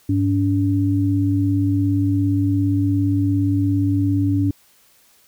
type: tone pair together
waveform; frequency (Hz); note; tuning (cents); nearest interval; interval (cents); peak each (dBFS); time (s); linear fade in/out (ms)
sine; 100.97 / 285.6; G#2 / D4; -48 / -48; octave + tritone; 1800; -18; 0.09-4.51; 5
effects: white hiss -55 dBFS RMS until 5.27 s